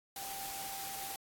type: tone in noise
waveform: sine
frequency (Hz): 784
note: G5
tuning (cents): 0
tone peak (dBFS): -45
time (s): 0.16-1.16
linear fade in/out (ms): 2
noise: white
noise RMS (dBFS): -43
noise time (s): 0.16-1.16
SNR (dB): -5
effects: AAC 64 kbps